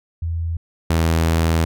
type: tone pair in turn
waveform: sine / sawtooth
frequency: 83.2 / 81.87 Hz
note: E2 / E2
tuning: +17 / -11 cents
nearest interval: unison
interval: 28 cents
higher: first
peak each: -20 / -11 dBFS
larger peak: second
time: 0.22-0.57 / 0.9-1.65 s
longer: second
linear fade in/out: 5 ms
effects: none